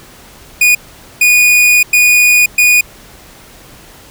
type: tone bursts at uneven times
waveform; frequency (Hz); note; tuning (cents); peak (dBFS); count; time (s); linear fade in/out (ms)
45% pulse; 2461; D#7; -20; -5; 4; 0.61-0.75 / 1.21-1.83 / 1.93-2.46 / 2.58-2.81; 5
effects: pink hiss -38 dBFS RMS until 4.1 s